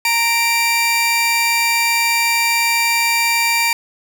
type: tone pair together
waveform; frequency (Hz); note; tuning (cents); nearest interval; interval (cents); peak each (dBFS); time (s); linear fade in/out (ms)
sawtooth; 927.6 / 2349; A#5 / D7; -9 / 0; octave + major third; 1609; -15 / -12; 0.05-3.73; 2
effects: none